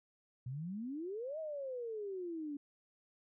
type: exponential two-way sweep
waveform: sine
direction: up then down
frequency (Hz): 119.8 to 647 to 281.3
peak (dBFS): -39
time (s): 0.46-2.57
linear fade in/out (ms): 5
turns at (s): 1.39
effects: none